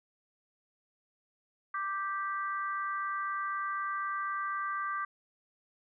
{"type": "harmonic tone", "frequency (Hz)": 392, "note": "G4", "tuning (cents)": 0, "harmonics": [3, 4, 5], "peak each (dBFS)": [-33, -38, -44], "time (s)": [1.74, 5.05], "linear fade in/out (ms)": 5, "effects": []}